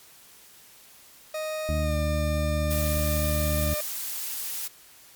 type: tone with pitch glide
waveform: 40% pulse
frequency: 622.3 to 600.8 Hz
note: D#5 to D5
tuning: 0 to +39 cents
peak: -28 dBFS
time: 1.34-3.81 s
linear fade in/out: 5 ms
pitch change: -61 cents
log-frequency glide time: 1.8-1.95 s
type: harmonic tone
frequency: 76.5 Hz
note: D#2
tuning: 29 cents flat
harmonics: 1 / 2 / 3 / 4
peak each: -25 / -31 / -35 / -37 dBFS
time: 1.69-3.74 s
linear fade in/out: 0 ms
type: noise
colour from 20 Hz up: blue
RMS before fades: -32 dBFS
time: 2.7-4.68 s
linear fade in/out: 10 ms
effects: white hiss -52 dBFS RMS until 5.15 s + MP3 96 kbps